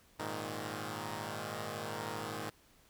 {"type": "chord", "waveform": "5% pulse", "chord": "Ab suspended second", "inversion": "none", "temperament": "equal", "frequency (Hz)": [103.83, 116.54, 155.56], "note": ["Ab2", "Bb2", "Eb3"], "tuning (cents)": [0, 0, 0], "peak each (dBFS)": [-31, -32, -32], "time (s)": [0.19, 2.5], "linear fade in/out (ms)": 5, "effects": ["pink hiss -65 dBFS RMS until 2.89 s"]}